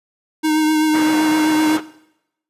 square tone with vibrato, 310 Hz, D#4, 6 cents flat, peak -15 dBFS, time 0.43-1.78 s, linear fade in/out 20 ms, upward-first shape triangle, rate 7.8 Hz, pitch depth 26 cents each way
white band-pass noise, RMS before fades -27 dBFS, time 0.93-1.81 s, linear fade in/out 20 ms, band 160 to 1400 Hz, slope 12 dB/octave
effects noise-tail reverb RT60 0.8 s tail -17 dB re dry + resampled to 32000 Hz

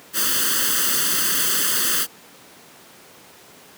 white noise with comb filter, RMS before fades -20 dBFS, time 0.13-2.07 s, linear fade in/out 50 ms, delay 0.64 ms, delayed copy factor +0.95, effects pink hiss -46 dBFS RMS until 3.77 s + high-pass 200 Hz 12 dB/octave

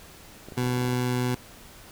clicks, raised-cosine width 2 ms, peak -27 dBFS, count 12, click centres 0.486 / 0.522 / 0.574 / 0.632 / 0.668 / 0.698 / 0.733 / 0.774 / 0.818 / 0.85 / 0.887 / 0.932 s
20% pulse tone, 124.5 Hz, B2, 14 cents sharp, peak -19 dBFS, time 0.57-1.35 s, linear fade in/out 5 ms
effects pink hiss -48 dBFS RMS until 1.91 s

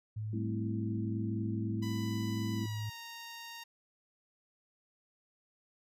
sine tone, 107.6 Hz, A2, 38 cents flat, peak -35 dBFS, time 0.16-2.9 s, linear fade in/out 10 ms
sine chord, A minor seventh, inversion third, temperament equal, 196 / 220 / 261.6 / 329.6 Hz, G3 / A3 / C4 / E4, 0 / 0 / 0 / 0 cents, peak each -41 / -38 / -43 / -40 dBFS, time 0.33-2.66 s, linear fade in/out 5 ms
10% pulse tone with pitch glide, 995 to 928.4 Hz, B5 to A#5, +13 to -7 cents, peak -36 dBFS, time 1.82-3.64 s, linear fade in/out 10 ms, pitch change -120 cents, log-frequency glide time 2.54-2.93 s
effects resampled to 32000 Hz

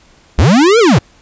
square linear two-way sweep, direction up then down, 49.97 to 485.3 to 88.2 Hz, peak -6 dBFS, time 0.38-0.99 s, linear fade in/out 10 ms, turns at 0.79 s, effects pink hiss -47 dBFS RMS until 1.21 s + resampled to 16000 Hz

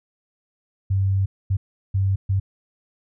sine tone bursts at uneven times, 96.9 Hz, G2, 20 cents flat, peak -17 dBFS, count 4, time 0.9-1.26 / 1.5-1.57 / 1.94-2.16 / 2.29-2.4 s, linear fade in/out 10 ms, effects none

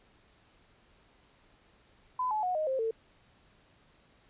sine tone with pitch steps, 1008 / 857.5 / 729.4 / 620.5 / 527.8 / 449 Hz, B5 / A5 / F#5 / D#5 / C5 / A4, +35 / -45 / -25 / -5 / +15 / +35 cents, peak -28 dBFS, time 2.19-2.91 s, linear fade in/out 5 ms, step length 120 ms, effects pink hiss -64 dBFS RMS until 4.29 s + resampled to 8000 Hz

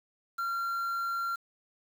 triangle tone with quantisation, 1375 Hz, F6, 27 cents flat, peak -28 dBFS, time 0.38-1.36 s, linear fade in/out 10 ms, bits 8, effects none

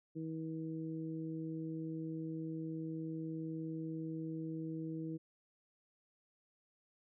harmonic tone, 160.3 Hz, E3, 48 cents flat, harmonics 1 / 2 / 3, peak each -43 / -41 / -51 dBFS, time 0.15-5.18 s, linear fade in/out 20 ms, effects none

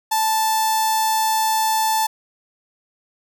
sawtooth tone with notch filter, 880 Hz, A5, in tune, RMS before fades -19 dBFS, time 0.11-2.07 s, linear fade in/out 10 ms, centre 2200 Hz, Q 0.69, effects none

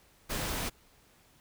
pink noise, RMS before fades -34 dBFS, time 0.29-0.7 s, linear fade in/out 20 ms, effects pink hiss -63 dBFS RMS until 1.4 s

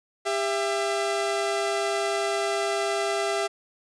sawtooth tone pair together, 399.3 / 669 Hz, G4 / E5, +32 / +25 cents, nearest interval major sixth, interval 893 cents, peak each -23 dBFS, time 0.25-3.48 s, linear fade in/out 20 ms, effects resampled to 22050 Hz

